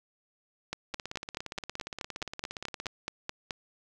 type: two click trains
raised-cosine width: 0.2 ms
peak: -16 / -20 dBFS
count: 14 / 34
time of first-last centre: 0.73-3.508 / 0.94-2.859 s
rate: 4.68 / 17.2 Hz
effects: none